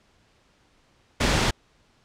pink noise, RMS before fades -21 dBFS, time 1.2-1.51 s, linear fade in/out 10 ms, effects pink hiss -62 dBFS RMS until 2.04 s + low-pass 6000 Hz 12 dB/octave

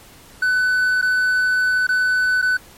triangle tone with dropouts, 1500 Hz, F#6, 23 cents sharp, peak -13 dBFS, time 0.42-2.57 s, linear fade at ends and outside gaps 5 ms, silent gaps 1.015-1.024 / 1.869-1.889 / 2.417-2.424 s, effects pink hiss -45 dBFS RMS until 2.77 s + MP3 64 kbps

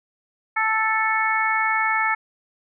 harmonic tone, 440 Hz, A4, in tune, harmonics 2 / 3 / 4 / 5, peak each -24 / -24 / -24 / -24 dBFS, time 0.56-2.15 s, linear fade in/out 10 ms, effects none

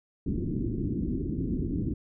white low-pass noise, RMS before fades -30 dBFS, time 0.26-1.94 s, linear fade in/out 5 ms, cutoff 340 Hz, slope 48 dB/octave, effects none

